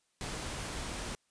pink noise, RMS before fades -39 dBFS, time 0.21-1.15 s, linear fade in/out 0 ms, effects white hiss -75 dBFS RMS until 1.3 s + resampled to 22050 Hz

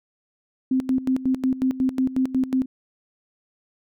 sine tone with tremolo, 260.3 Hz, C4, 9 cents flat, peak -17 dBFS, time 0.71-2.66 s, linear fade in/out 5 ms, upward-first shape square, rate 5.5 Hz, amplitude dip 80%, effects none

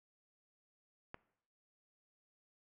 click, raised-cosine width 0.5 ms, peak -30 dBFS, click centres 1.144 s, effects noise-tail reverb RT60 0.7 s tail -20 dB re dry

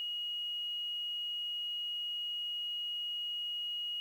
sine tone with quantisation, 2887 Hz, F#7, 43 cents flat, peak -35 dBFS, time 0-4 s, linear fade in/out 0 ms, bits 10, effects none

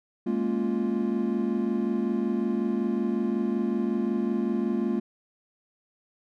triangle chord, Bb minor seventh, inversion third, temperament equal, 207.7 / 233.1 / 277.2 / 349.2 Hz, Ab3 / Bb3 / Db4 / F4, 0 / 0 / 0 / 0 cents, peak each -27 / -26 / -32 / -28 dBFS, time 0.26-5 s, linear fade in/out 10 ms, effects none

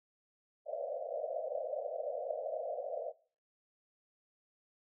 pink band-pass noise, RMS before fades -39 dBFS, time 0.65-3.13 s, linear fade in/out 50 ms, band 500 to 690 Hz, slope 96 dB/octave, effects noise-tail reverb RT60 0.4 s tail -19 dB re dry

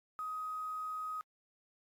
sine tone with quantisation, 1258 Hz, D#6, 19 cents sharp, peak -37 dBFS, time 0.19-1.21 s, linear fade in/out 0 ms, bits 10, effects AAC 64 kbps

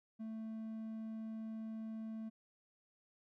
triangle tone, 221.3 Hz, A3, 10 cents sharp, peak -40 dBFS, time 0.19-2.3 s, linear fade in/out 20 ms, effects none

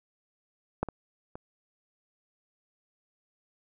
clicks, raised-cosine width 1 ms, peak -13 / -22 / -26 dBFS, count 3, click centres 0.83 / 0.887 / 1.355 s, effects none

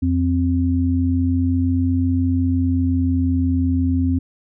sine tone pair together, 87.3 / 261.6 Hz, F2 / C4, 0 / 0 cents, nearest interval octave + perfect fifth, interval 1900 cents, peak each -18 / -18 dBFS, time 0.02-4.19 s, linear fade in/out 10 ms, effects none

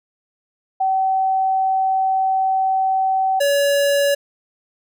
sine / square tone pair in turn, 764 / 566.6 Hz, G5 / C#5, -45 / +38 cents, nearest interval perfect fourth, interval 517 cents, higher first, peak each -15 dBFS, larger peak neither, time 0.8-3.4 / 3.4-4.15 s, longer first, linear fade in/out 10 ms, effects none

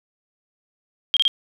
sine tone bursts, 3218 Hz, G7, 45 cents sharp, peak -14 dBFS, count 3, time 1.14-1.279 s, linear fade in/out 0 ms, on 27 ms, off 29 ms, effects none

